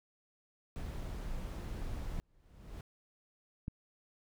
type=noise; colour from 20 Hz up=brown; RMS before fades=-40 dBFS; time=0.76-2.2 s; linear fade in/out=0 ms
type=noise with exponential growth; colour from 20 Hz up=brown; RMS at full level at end=-42 dBFS; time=2.12-2.81 s; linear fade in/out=2 ms; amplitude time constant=150 ms
type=clicks; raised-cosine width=5 ms; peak=-29 / -26 dBFS; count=2; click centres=2.189 / 3.681 s
effects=none